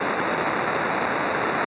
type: noise with sample-and-hold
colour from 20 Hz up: violet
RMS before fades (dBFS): -23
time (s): 0-1.65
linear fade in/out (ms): 10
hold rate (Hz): 3150
effects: high-pass 200 Hz 12 dB/octave + resampled to 8000 Hz